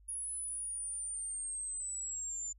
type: linear sweep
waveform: sine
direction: down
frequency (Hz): 10420 to 7090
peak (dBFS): -37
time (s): 0.08-2.53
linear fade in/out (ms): 10
effects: added 50 Hz sine -58 dBFS peak until 2.58 s